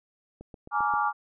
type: click train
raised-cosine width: 2 ms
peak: -30 dBFS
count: 5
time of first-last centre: 0.41-0.938 s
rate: 7.57 Hz
type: chord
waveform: sine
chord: Bb dominant seventh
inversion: third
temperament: just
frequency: 839.1 / 932.3 / 1165.4 / 1398.5 Hz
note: Ab5 / Bb5 / D6 / F6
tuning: +18 / 0 / -14 / +2 cents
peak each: -27 / -32 / -27 / -31 dBFS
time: 0.71-1.13 s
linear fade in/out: 50 ms
effects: none